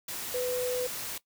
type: tone in noise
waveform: sine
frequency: 498.4 Hz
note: B4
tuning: 16 cents sharp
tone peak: -28 dBFS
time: 0.34-0.87 s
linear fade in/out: 5 ms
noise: white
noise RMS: -37 dBFS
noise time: 0.08-1.18 s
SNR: +6 dB
effects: noise-tail reverb RT60 0.1 s tail -18 dB re dry